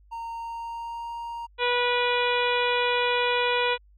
triangle tone with pitch glide, 922 to 934.9 Hz, A#5 to A#5, -19 to +5 cents, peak -30 dBFS, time 0.11-1.47 s, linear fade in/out 20 ms, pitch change +24 cents, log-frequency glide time 0.32-1.13 s
harmonic tone, 488.1 Hz, B4, 20 cents flat, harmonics 1 / 2 / 3 / 4 / 5 / 6 / 7 / 8, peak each -26 / -27 / -31 / -34 / -29 / -34 / -32 / -38 dBFS, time 1.58-3.78 s, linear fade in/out 50 ms
effects added 50 Hz sine -53 dBFS peak until 3.97 s

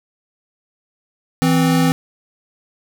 square tone pair together, 164 / 260.3 Hz, E3 / C4, -9 / -9 cents, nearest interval minor sixth, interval 800 cents, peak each -16 dBFS, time 1.42-1.92 s, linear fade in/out 0 ms, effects none

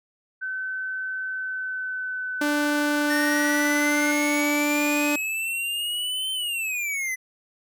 sine tone with pitch glide, 1525 to 1486.7 Hz, G6 to F#6, -48 to +8 cents, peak -27 dBFS, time 0.41-4.13 s, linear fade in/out 20 ms, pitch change -44 cents, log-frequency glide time 1.29-3.66 s
sawtooth tone, 293.7 Hz, D4, in tune, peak -18 dBFS, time 2.41-5.16 s, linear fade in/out 5 ms
square exponential two-way sweep, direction up then down, 1803 to 3100 to 2003 Hz, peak -26 dBFS, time 3.09-7.16 s, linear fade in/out 20 ms, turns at 6.32 s
effects none

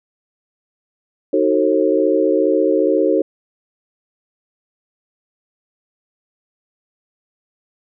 sine chord, D# diminished seventh, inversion none, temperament just, 311.1 / 373.4 / 448 / 537.6 Hz, D#4 / F#4 / A4 / C5, 0 / +16 / +31 / +47 cents, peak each -18 dBFS, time 1.33-3.22 s, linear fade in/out 5 ms, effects none

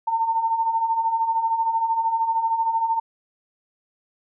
sine beating tone pair, 895 / 908 Hz, A5 / A#5, +29 / -46 cents, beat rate 13 Hz, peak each -27 / -20 dBFS, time 0.07-3 s, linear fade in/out 10 ms, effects none

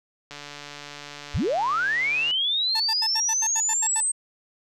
click train, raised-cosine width 0.2 ms, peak -21 dBFS, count 291, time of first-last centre 0.31-2.31 s, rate 145 Hz
sine linear sweep, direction up, 35 to 8372 Hz, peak -21 dBFS, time 1.34-4.12 s, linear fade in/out 10 ms
sawtooth tone bursts, 887 Hz, A5, 14 cents sharp, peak -24 dBFS, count 10, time 2.75-4.006 s, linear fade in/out 5 ms, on 50 ms, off 84 ms
effects resampled to 32000 Hz

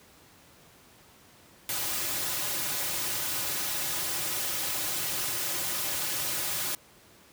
white noise with comb filter, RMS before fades -31 dBFS, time 1.69-6.75 s, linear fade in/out 2 ms, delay 4.4 ms, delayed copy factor -0.65, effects pink hiss -56 dBFS RMS until 7.32 s + high-pass 80 Hz 12 dB/octave

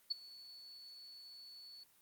sine tone with ADSR envelope, 4435 Hz, C#8, in tune, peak -31 dBFS, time 0.1-1.84 s, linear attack 15 ms, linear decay 13 ms, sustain -21 dB, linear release 12 ms, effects white hiss -69 dBFS RMS until 2.01 s + Opus 32 kbps

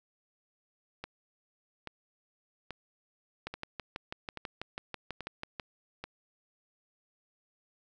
two click trains, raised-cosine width 0.3 ms, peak -21 / -23 dBFS, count 14 / 7, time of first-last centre 3.47-5.598 / 1.04-6.04 s, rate 6.11 / 1.2 Hz, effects none

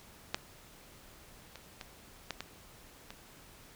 clicks, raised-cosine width 0.2 ms, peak -13 / -28 / -25 / -18 / -21 / -27 dBFS, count 6, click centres 0.345 / 1.557 / 1.812 / 2.307 / 2.406 / 3.105 s, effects pink hiss -56 dBFS RMS until 3.75 s

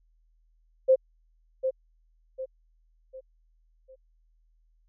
sine tone with echo, 523.3 Hz, C5, in tune, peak -15 dBFS, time 0.88-0.96 s, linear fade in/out 20 ms, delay 750 ms, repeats 4, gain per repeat -8 dB, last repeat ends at 3.96 s, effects added 40 Hz sine -62 dBFS peak until 4.88 s

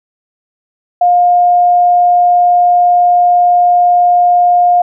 sine tone, 709 Hz, F5, 26 cents sharp, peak -5 dBFS, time 1.01-4.82 s, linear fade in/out 5 ms, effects none

